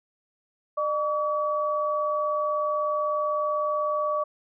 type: tone pair together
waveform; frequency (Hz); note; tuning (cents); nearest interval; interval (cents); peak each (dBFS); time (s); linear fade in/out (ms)
sine; 603.9 / 1140; D5 / C#6; +48 / +48; major seventh; 1100; -26; 0.77-4.24; 10
effects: none